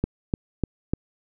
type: click train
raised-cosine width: 3 ms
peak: -9 dBFS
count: 4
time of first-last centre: 0.04-0.936 s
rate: 3.35 Hz
effects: none